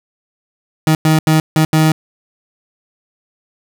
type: tone bursts at uneven times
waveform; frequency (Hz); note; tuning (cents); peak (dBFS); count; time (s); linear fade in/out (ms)
30% pulse; 157.1; D#3; +17; -6; 5; 0.87-0.95 / 1.05-1.19 / 1.27-1.4 / 1.56-1.65 / 1.73-1.92; 2
effects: none